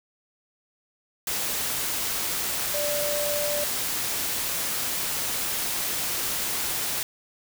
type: tone in noise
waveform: sine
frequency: 587.3 Hz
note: D5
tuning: in tune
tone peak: -27 dBFS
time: 2.74-3.64 s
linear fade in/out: 2 ms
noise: white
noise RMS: -28 dBFS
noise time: 1.27-7.03 s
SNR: -2 dB
effects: none